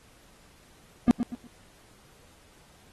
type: tone with echo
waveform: triangle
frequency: 239.1 Hz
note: A#3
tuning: 44 cents sharp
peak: -10 dBFS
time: 1.08-1.11 s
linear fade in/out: 0 ms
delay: 120 ms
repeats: 3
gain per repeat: -11 dB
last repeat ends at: 1.47 s
effects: pink hiss -58 dBFS RMS until 2.92 s + AAC 32 kbps

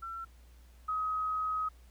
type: tone pair in turn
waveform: sine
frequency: 1348 / 1265.7 Hz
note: E6 / D#6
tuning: +38 / +29 cents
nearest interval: minor second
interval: 109 cents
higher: first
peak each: -38 / -30 dBFS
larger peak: second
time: 0.02-0.25 / 0.88-1.69 s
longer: second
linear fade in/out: 10 ms
effects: added 60 Hz sine -54 dBFS peak until 1.9 s + pink hiss -66 dBFS RMS until 1.9 s

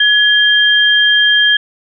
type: tone pair together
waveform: sine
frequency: 1690 / 3190 Hz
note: G#6 / G7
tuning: +30 / +30 cents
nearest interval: major seventh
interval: 1100 cents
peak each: -10 dBFS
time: 0-1.57 s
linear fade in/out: 5 ms
effects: none

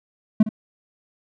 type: tone with echo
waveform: triangle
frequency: 215.7 Hz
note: A3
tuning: 34 cents flat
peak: -8 dBFS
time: 0.4-0.43 s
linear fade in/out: 5 ms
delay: 61 ms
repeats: 1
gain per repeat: -13 dB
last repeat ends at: 0.491 s
effects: none

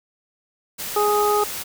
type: noise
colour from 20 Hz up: white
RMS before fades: -30 dBFS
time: 0.78-1.64 s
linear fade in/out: 20 ms
type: harmonic tone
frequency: 416 Hz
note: G#4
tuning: 3 cents sharp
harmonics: 1 / 2 / 3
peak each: -19 / -22 / -22 dBFS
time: 0.96-1.44 s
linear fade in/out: 5 ms
effects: none

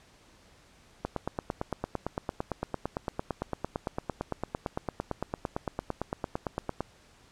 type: click train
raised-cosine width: 1 ms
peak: -16 dBFS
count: 52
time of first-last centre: 1.05-6.806 s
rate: 8.86 Hz
effects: pink hiss -59 dBFS RMS until 7.31 s + low-pass 8000 Hz 12 dB/octave

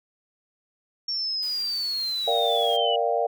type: linear sweep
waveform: sine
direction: down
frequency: 5500 to 2911 Hz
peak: -25 dBFS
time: 1.08-2.96 s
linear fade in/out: 5 ms
type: band-stop noise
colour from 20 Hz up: white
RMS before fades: -45 dBFS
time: 1.42-2.77 s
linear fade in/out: 10 ms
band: 510 to 820 Hz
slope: 96 dB/octave
type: chord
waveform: sine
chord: G minor seventh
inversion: first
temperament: equal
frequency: 466.2 / 587.3 / 698.5 / 784 Hz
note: Bb4 / D5 / F5 / G5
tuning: 0 / 0 / 0 / 0 cents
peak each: -26 / -27 / -25 / -29 dBFS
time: 2.27-3.27 s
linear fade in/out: 10 ms
effects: none

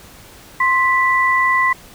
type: tone pair together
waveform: sine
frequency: 1050 / 1973 Hz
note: C6 / B6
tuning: +6 / -2 cents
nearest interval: major seventh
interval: 1092 cents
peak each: -15 dBFS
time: 0.6-1.73 s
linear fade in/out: 5 ms
effects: pink hiss -42 dBFS RMS until 1.94 s

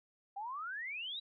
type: exponential sweep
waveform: sine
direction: up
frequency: 770 to 3951 Hz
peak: -39 dBFS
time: 0.36-1.2 s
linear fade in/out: 10 ms
effects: none

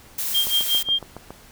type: noise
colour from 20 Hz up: blue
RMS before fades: -26 dBFS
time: 0.18-0.83 s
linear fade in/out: 5 ms
type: tone with tremolo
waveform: sine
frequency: 3200 Hz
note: G7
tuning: 35 cents sharp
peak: -16 dBFS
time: 0.34-0.99 s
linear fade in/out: 10 ms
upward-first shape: sine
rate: 5.5 Hz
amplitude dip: 95%
type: click train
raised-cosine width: 1 ms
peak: -21 dBFS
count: 7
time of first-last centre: 0.47-1.306 s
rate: 7.18 Hz
effects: pink hiss -48 dBFS RMS until 1.51 s

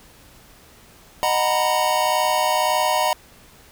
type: chord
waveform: square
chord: B major seventh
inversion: first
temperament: just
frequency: 617.4 / 740.8 / 926 / 987.8 Hz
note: D#5 / F#5 / A#5 / B5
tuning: -14 / +2 / -12 / 0 cents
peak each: -24 dBFS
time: 1.23-3.13 s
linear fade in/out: 0 ms
effects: pink hiss -49 dBFS RMS until 3.71 s

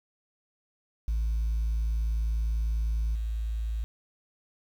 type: tone with level steps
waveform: sine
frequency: 55.1 Hz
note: A1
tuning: 3 cents sharp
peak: -23 / -27 dBFS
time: 1.08-3.84 s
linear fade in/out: 0 ms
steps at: 3.15 s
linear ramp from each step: 5 ms
effects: tanh soft clip ceiling -23 dBFS + 9-bit

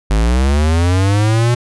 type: linear sweep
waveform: square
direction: up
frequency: 49.97 to 122.1 Hz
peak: -11 dBFS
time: 0.1-1.55 s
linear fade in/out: 10 ms
effects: resampled to 24000 Hz

